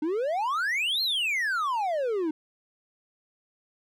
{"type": "exponential two-way sweep", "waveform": "triangle", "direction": "up then down", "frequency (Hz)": [293.7, 4301, 299.1], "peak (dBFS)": -23, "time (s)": [0.02, 2.31], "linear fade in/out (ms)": 5, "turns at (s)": 1.02, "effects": []}